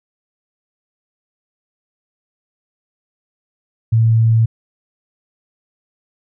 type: tone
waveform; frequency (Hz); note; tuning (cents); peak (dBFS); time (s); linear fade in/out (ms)
sine; 113.1; A2; +48; -9; 3.92-4.46; 10
effects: none